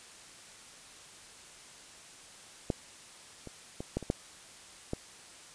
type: clicks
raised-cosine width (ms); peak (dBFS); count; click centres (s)
2; -15 / -29 / -24 / -17 / -28 / -14 / -19; 7; 2.702 / 3.473 / 3.805 / 3.97 / 4.027 / 4.101 / 4.934
effects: white hiss -52 dBFS RMS until 5.54 s + resampled to 22050 Hz